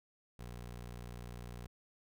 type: tone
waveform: 20% pulse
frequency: 60 Hz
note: B1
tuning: 49 cents flat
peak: -40 dBFS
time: 0.39-1.67 s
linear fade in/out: 5 ms
effects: none